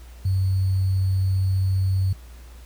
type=tone with sample-and-hold; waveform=sine; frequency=95 Hz; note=F#2; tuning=46 cents sharp; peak=-18 dBFS; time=0.25-2.13 s; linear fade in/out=5 ms; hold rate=4410 Hz; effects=added 60 Hz sine -40 dBFS peak until 2.65 s + pink hiss -52 dBFS RMS until 2.65 s